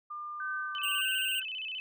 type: tone with pitch glide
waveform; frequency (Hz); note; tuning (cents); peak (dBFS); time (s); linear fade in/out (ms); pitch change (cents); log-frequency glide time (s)
sine; 1200 to 1169.9; D6 to D6; +37 to -7; -37; 0.1-1.01; 10; -44; 0.68-0.86
type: tone with tremolo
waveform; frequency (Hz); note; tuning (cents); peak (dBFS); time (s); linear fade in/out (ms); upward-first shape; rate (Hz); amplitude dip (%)
sine; 1534; G6; -38; -33; 0.4-1.43; 2; sine; 1.8; 60
type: tone with vibrato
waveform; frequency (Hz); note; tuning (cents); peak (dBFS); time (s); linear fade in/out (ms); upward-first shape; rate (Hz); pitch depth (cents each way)
sine; 2814; F7; +12; -35; 0.75-1.8; 0; square; 15; 130
type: tone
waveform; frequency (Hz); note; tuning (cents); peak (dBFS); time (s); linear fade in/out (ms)
square; 2805; F7; +7; -31; 0.83-1.4; 5
effects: none